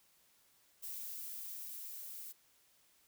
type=noise with level ramp; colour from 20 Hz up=violet; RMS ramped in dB=-44 to -48 dBFS; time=0.82-2.33 s; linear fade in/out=20 ms; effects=white hiss -70 dBFS RMS until 3.07 s